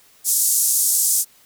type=band-pass noise; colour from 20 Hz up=white; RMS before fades=-18 dBFS; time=0.24-1.25 s; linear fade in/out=50 ms; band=6500 to 12000 Hz; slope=24 dB/octave; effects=white hiss -53 dBFS RMS until 1.45 s